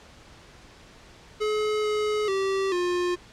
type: tone with pitch steps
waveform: square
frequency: 426.1 / 423.5 / 387.6 / 355.1 Hz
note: G#4 / G#4 / G4 / F4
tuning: +44 / +34 / -20 / +29 cents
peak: -24 dBFS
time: 1.4-3.16 s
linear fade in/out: 20 ms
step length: 440 ms
effects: pink hiss -50 dBFS RMS until 3.32 s + low-pass 6000 Hz 12 dB/octave